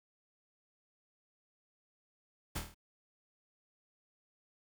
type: noise with echo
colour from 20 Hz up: pink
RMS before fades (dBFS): -37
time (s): 2.55-2.59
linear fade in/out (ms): 10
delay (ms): 26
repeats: 6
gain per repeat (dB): -4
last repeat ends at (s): 2.746
effects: none